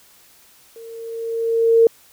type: tone with level ramp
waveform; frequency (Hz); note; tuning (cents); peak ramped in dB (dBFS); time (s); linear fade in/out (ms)
sine; 457.3; A#4; -33; -36 to -7; 0.76-1.87; 2
effects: white hiss -51 dBFS RMS until 2.12 s